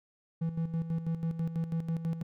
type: tone with tremolo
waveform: triangle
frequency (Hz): 164.6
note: E3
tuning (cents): -2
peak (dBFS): -26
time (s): 0.41-2.23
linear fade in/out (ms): 10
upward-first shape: square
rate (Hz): 6.1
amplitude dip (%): 65
effects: none